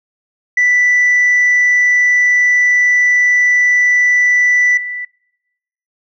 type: tone with level steps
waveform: sine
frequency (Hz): 1975.5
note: B6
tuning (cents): 0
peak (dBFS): -7 / -21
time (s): 0.57-5.05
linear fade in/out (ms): 5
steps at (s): 4.77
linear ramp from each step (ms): 5
effects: noise-tail reverb RT60 1.0 s tail -25 dB re dry + tanh soft clip ceiling -6 dBFS